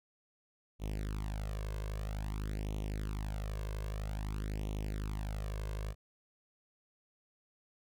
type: tone with flanger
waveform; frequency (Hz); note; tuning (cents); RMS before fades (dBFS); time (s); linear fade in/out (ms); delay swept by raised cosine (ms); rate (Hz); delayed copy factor
sawtooth; 51.91; G#1; 0; -38; 0.79-5.95; 50; 0.31 to 1.91; 0.51; +0.85
effects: none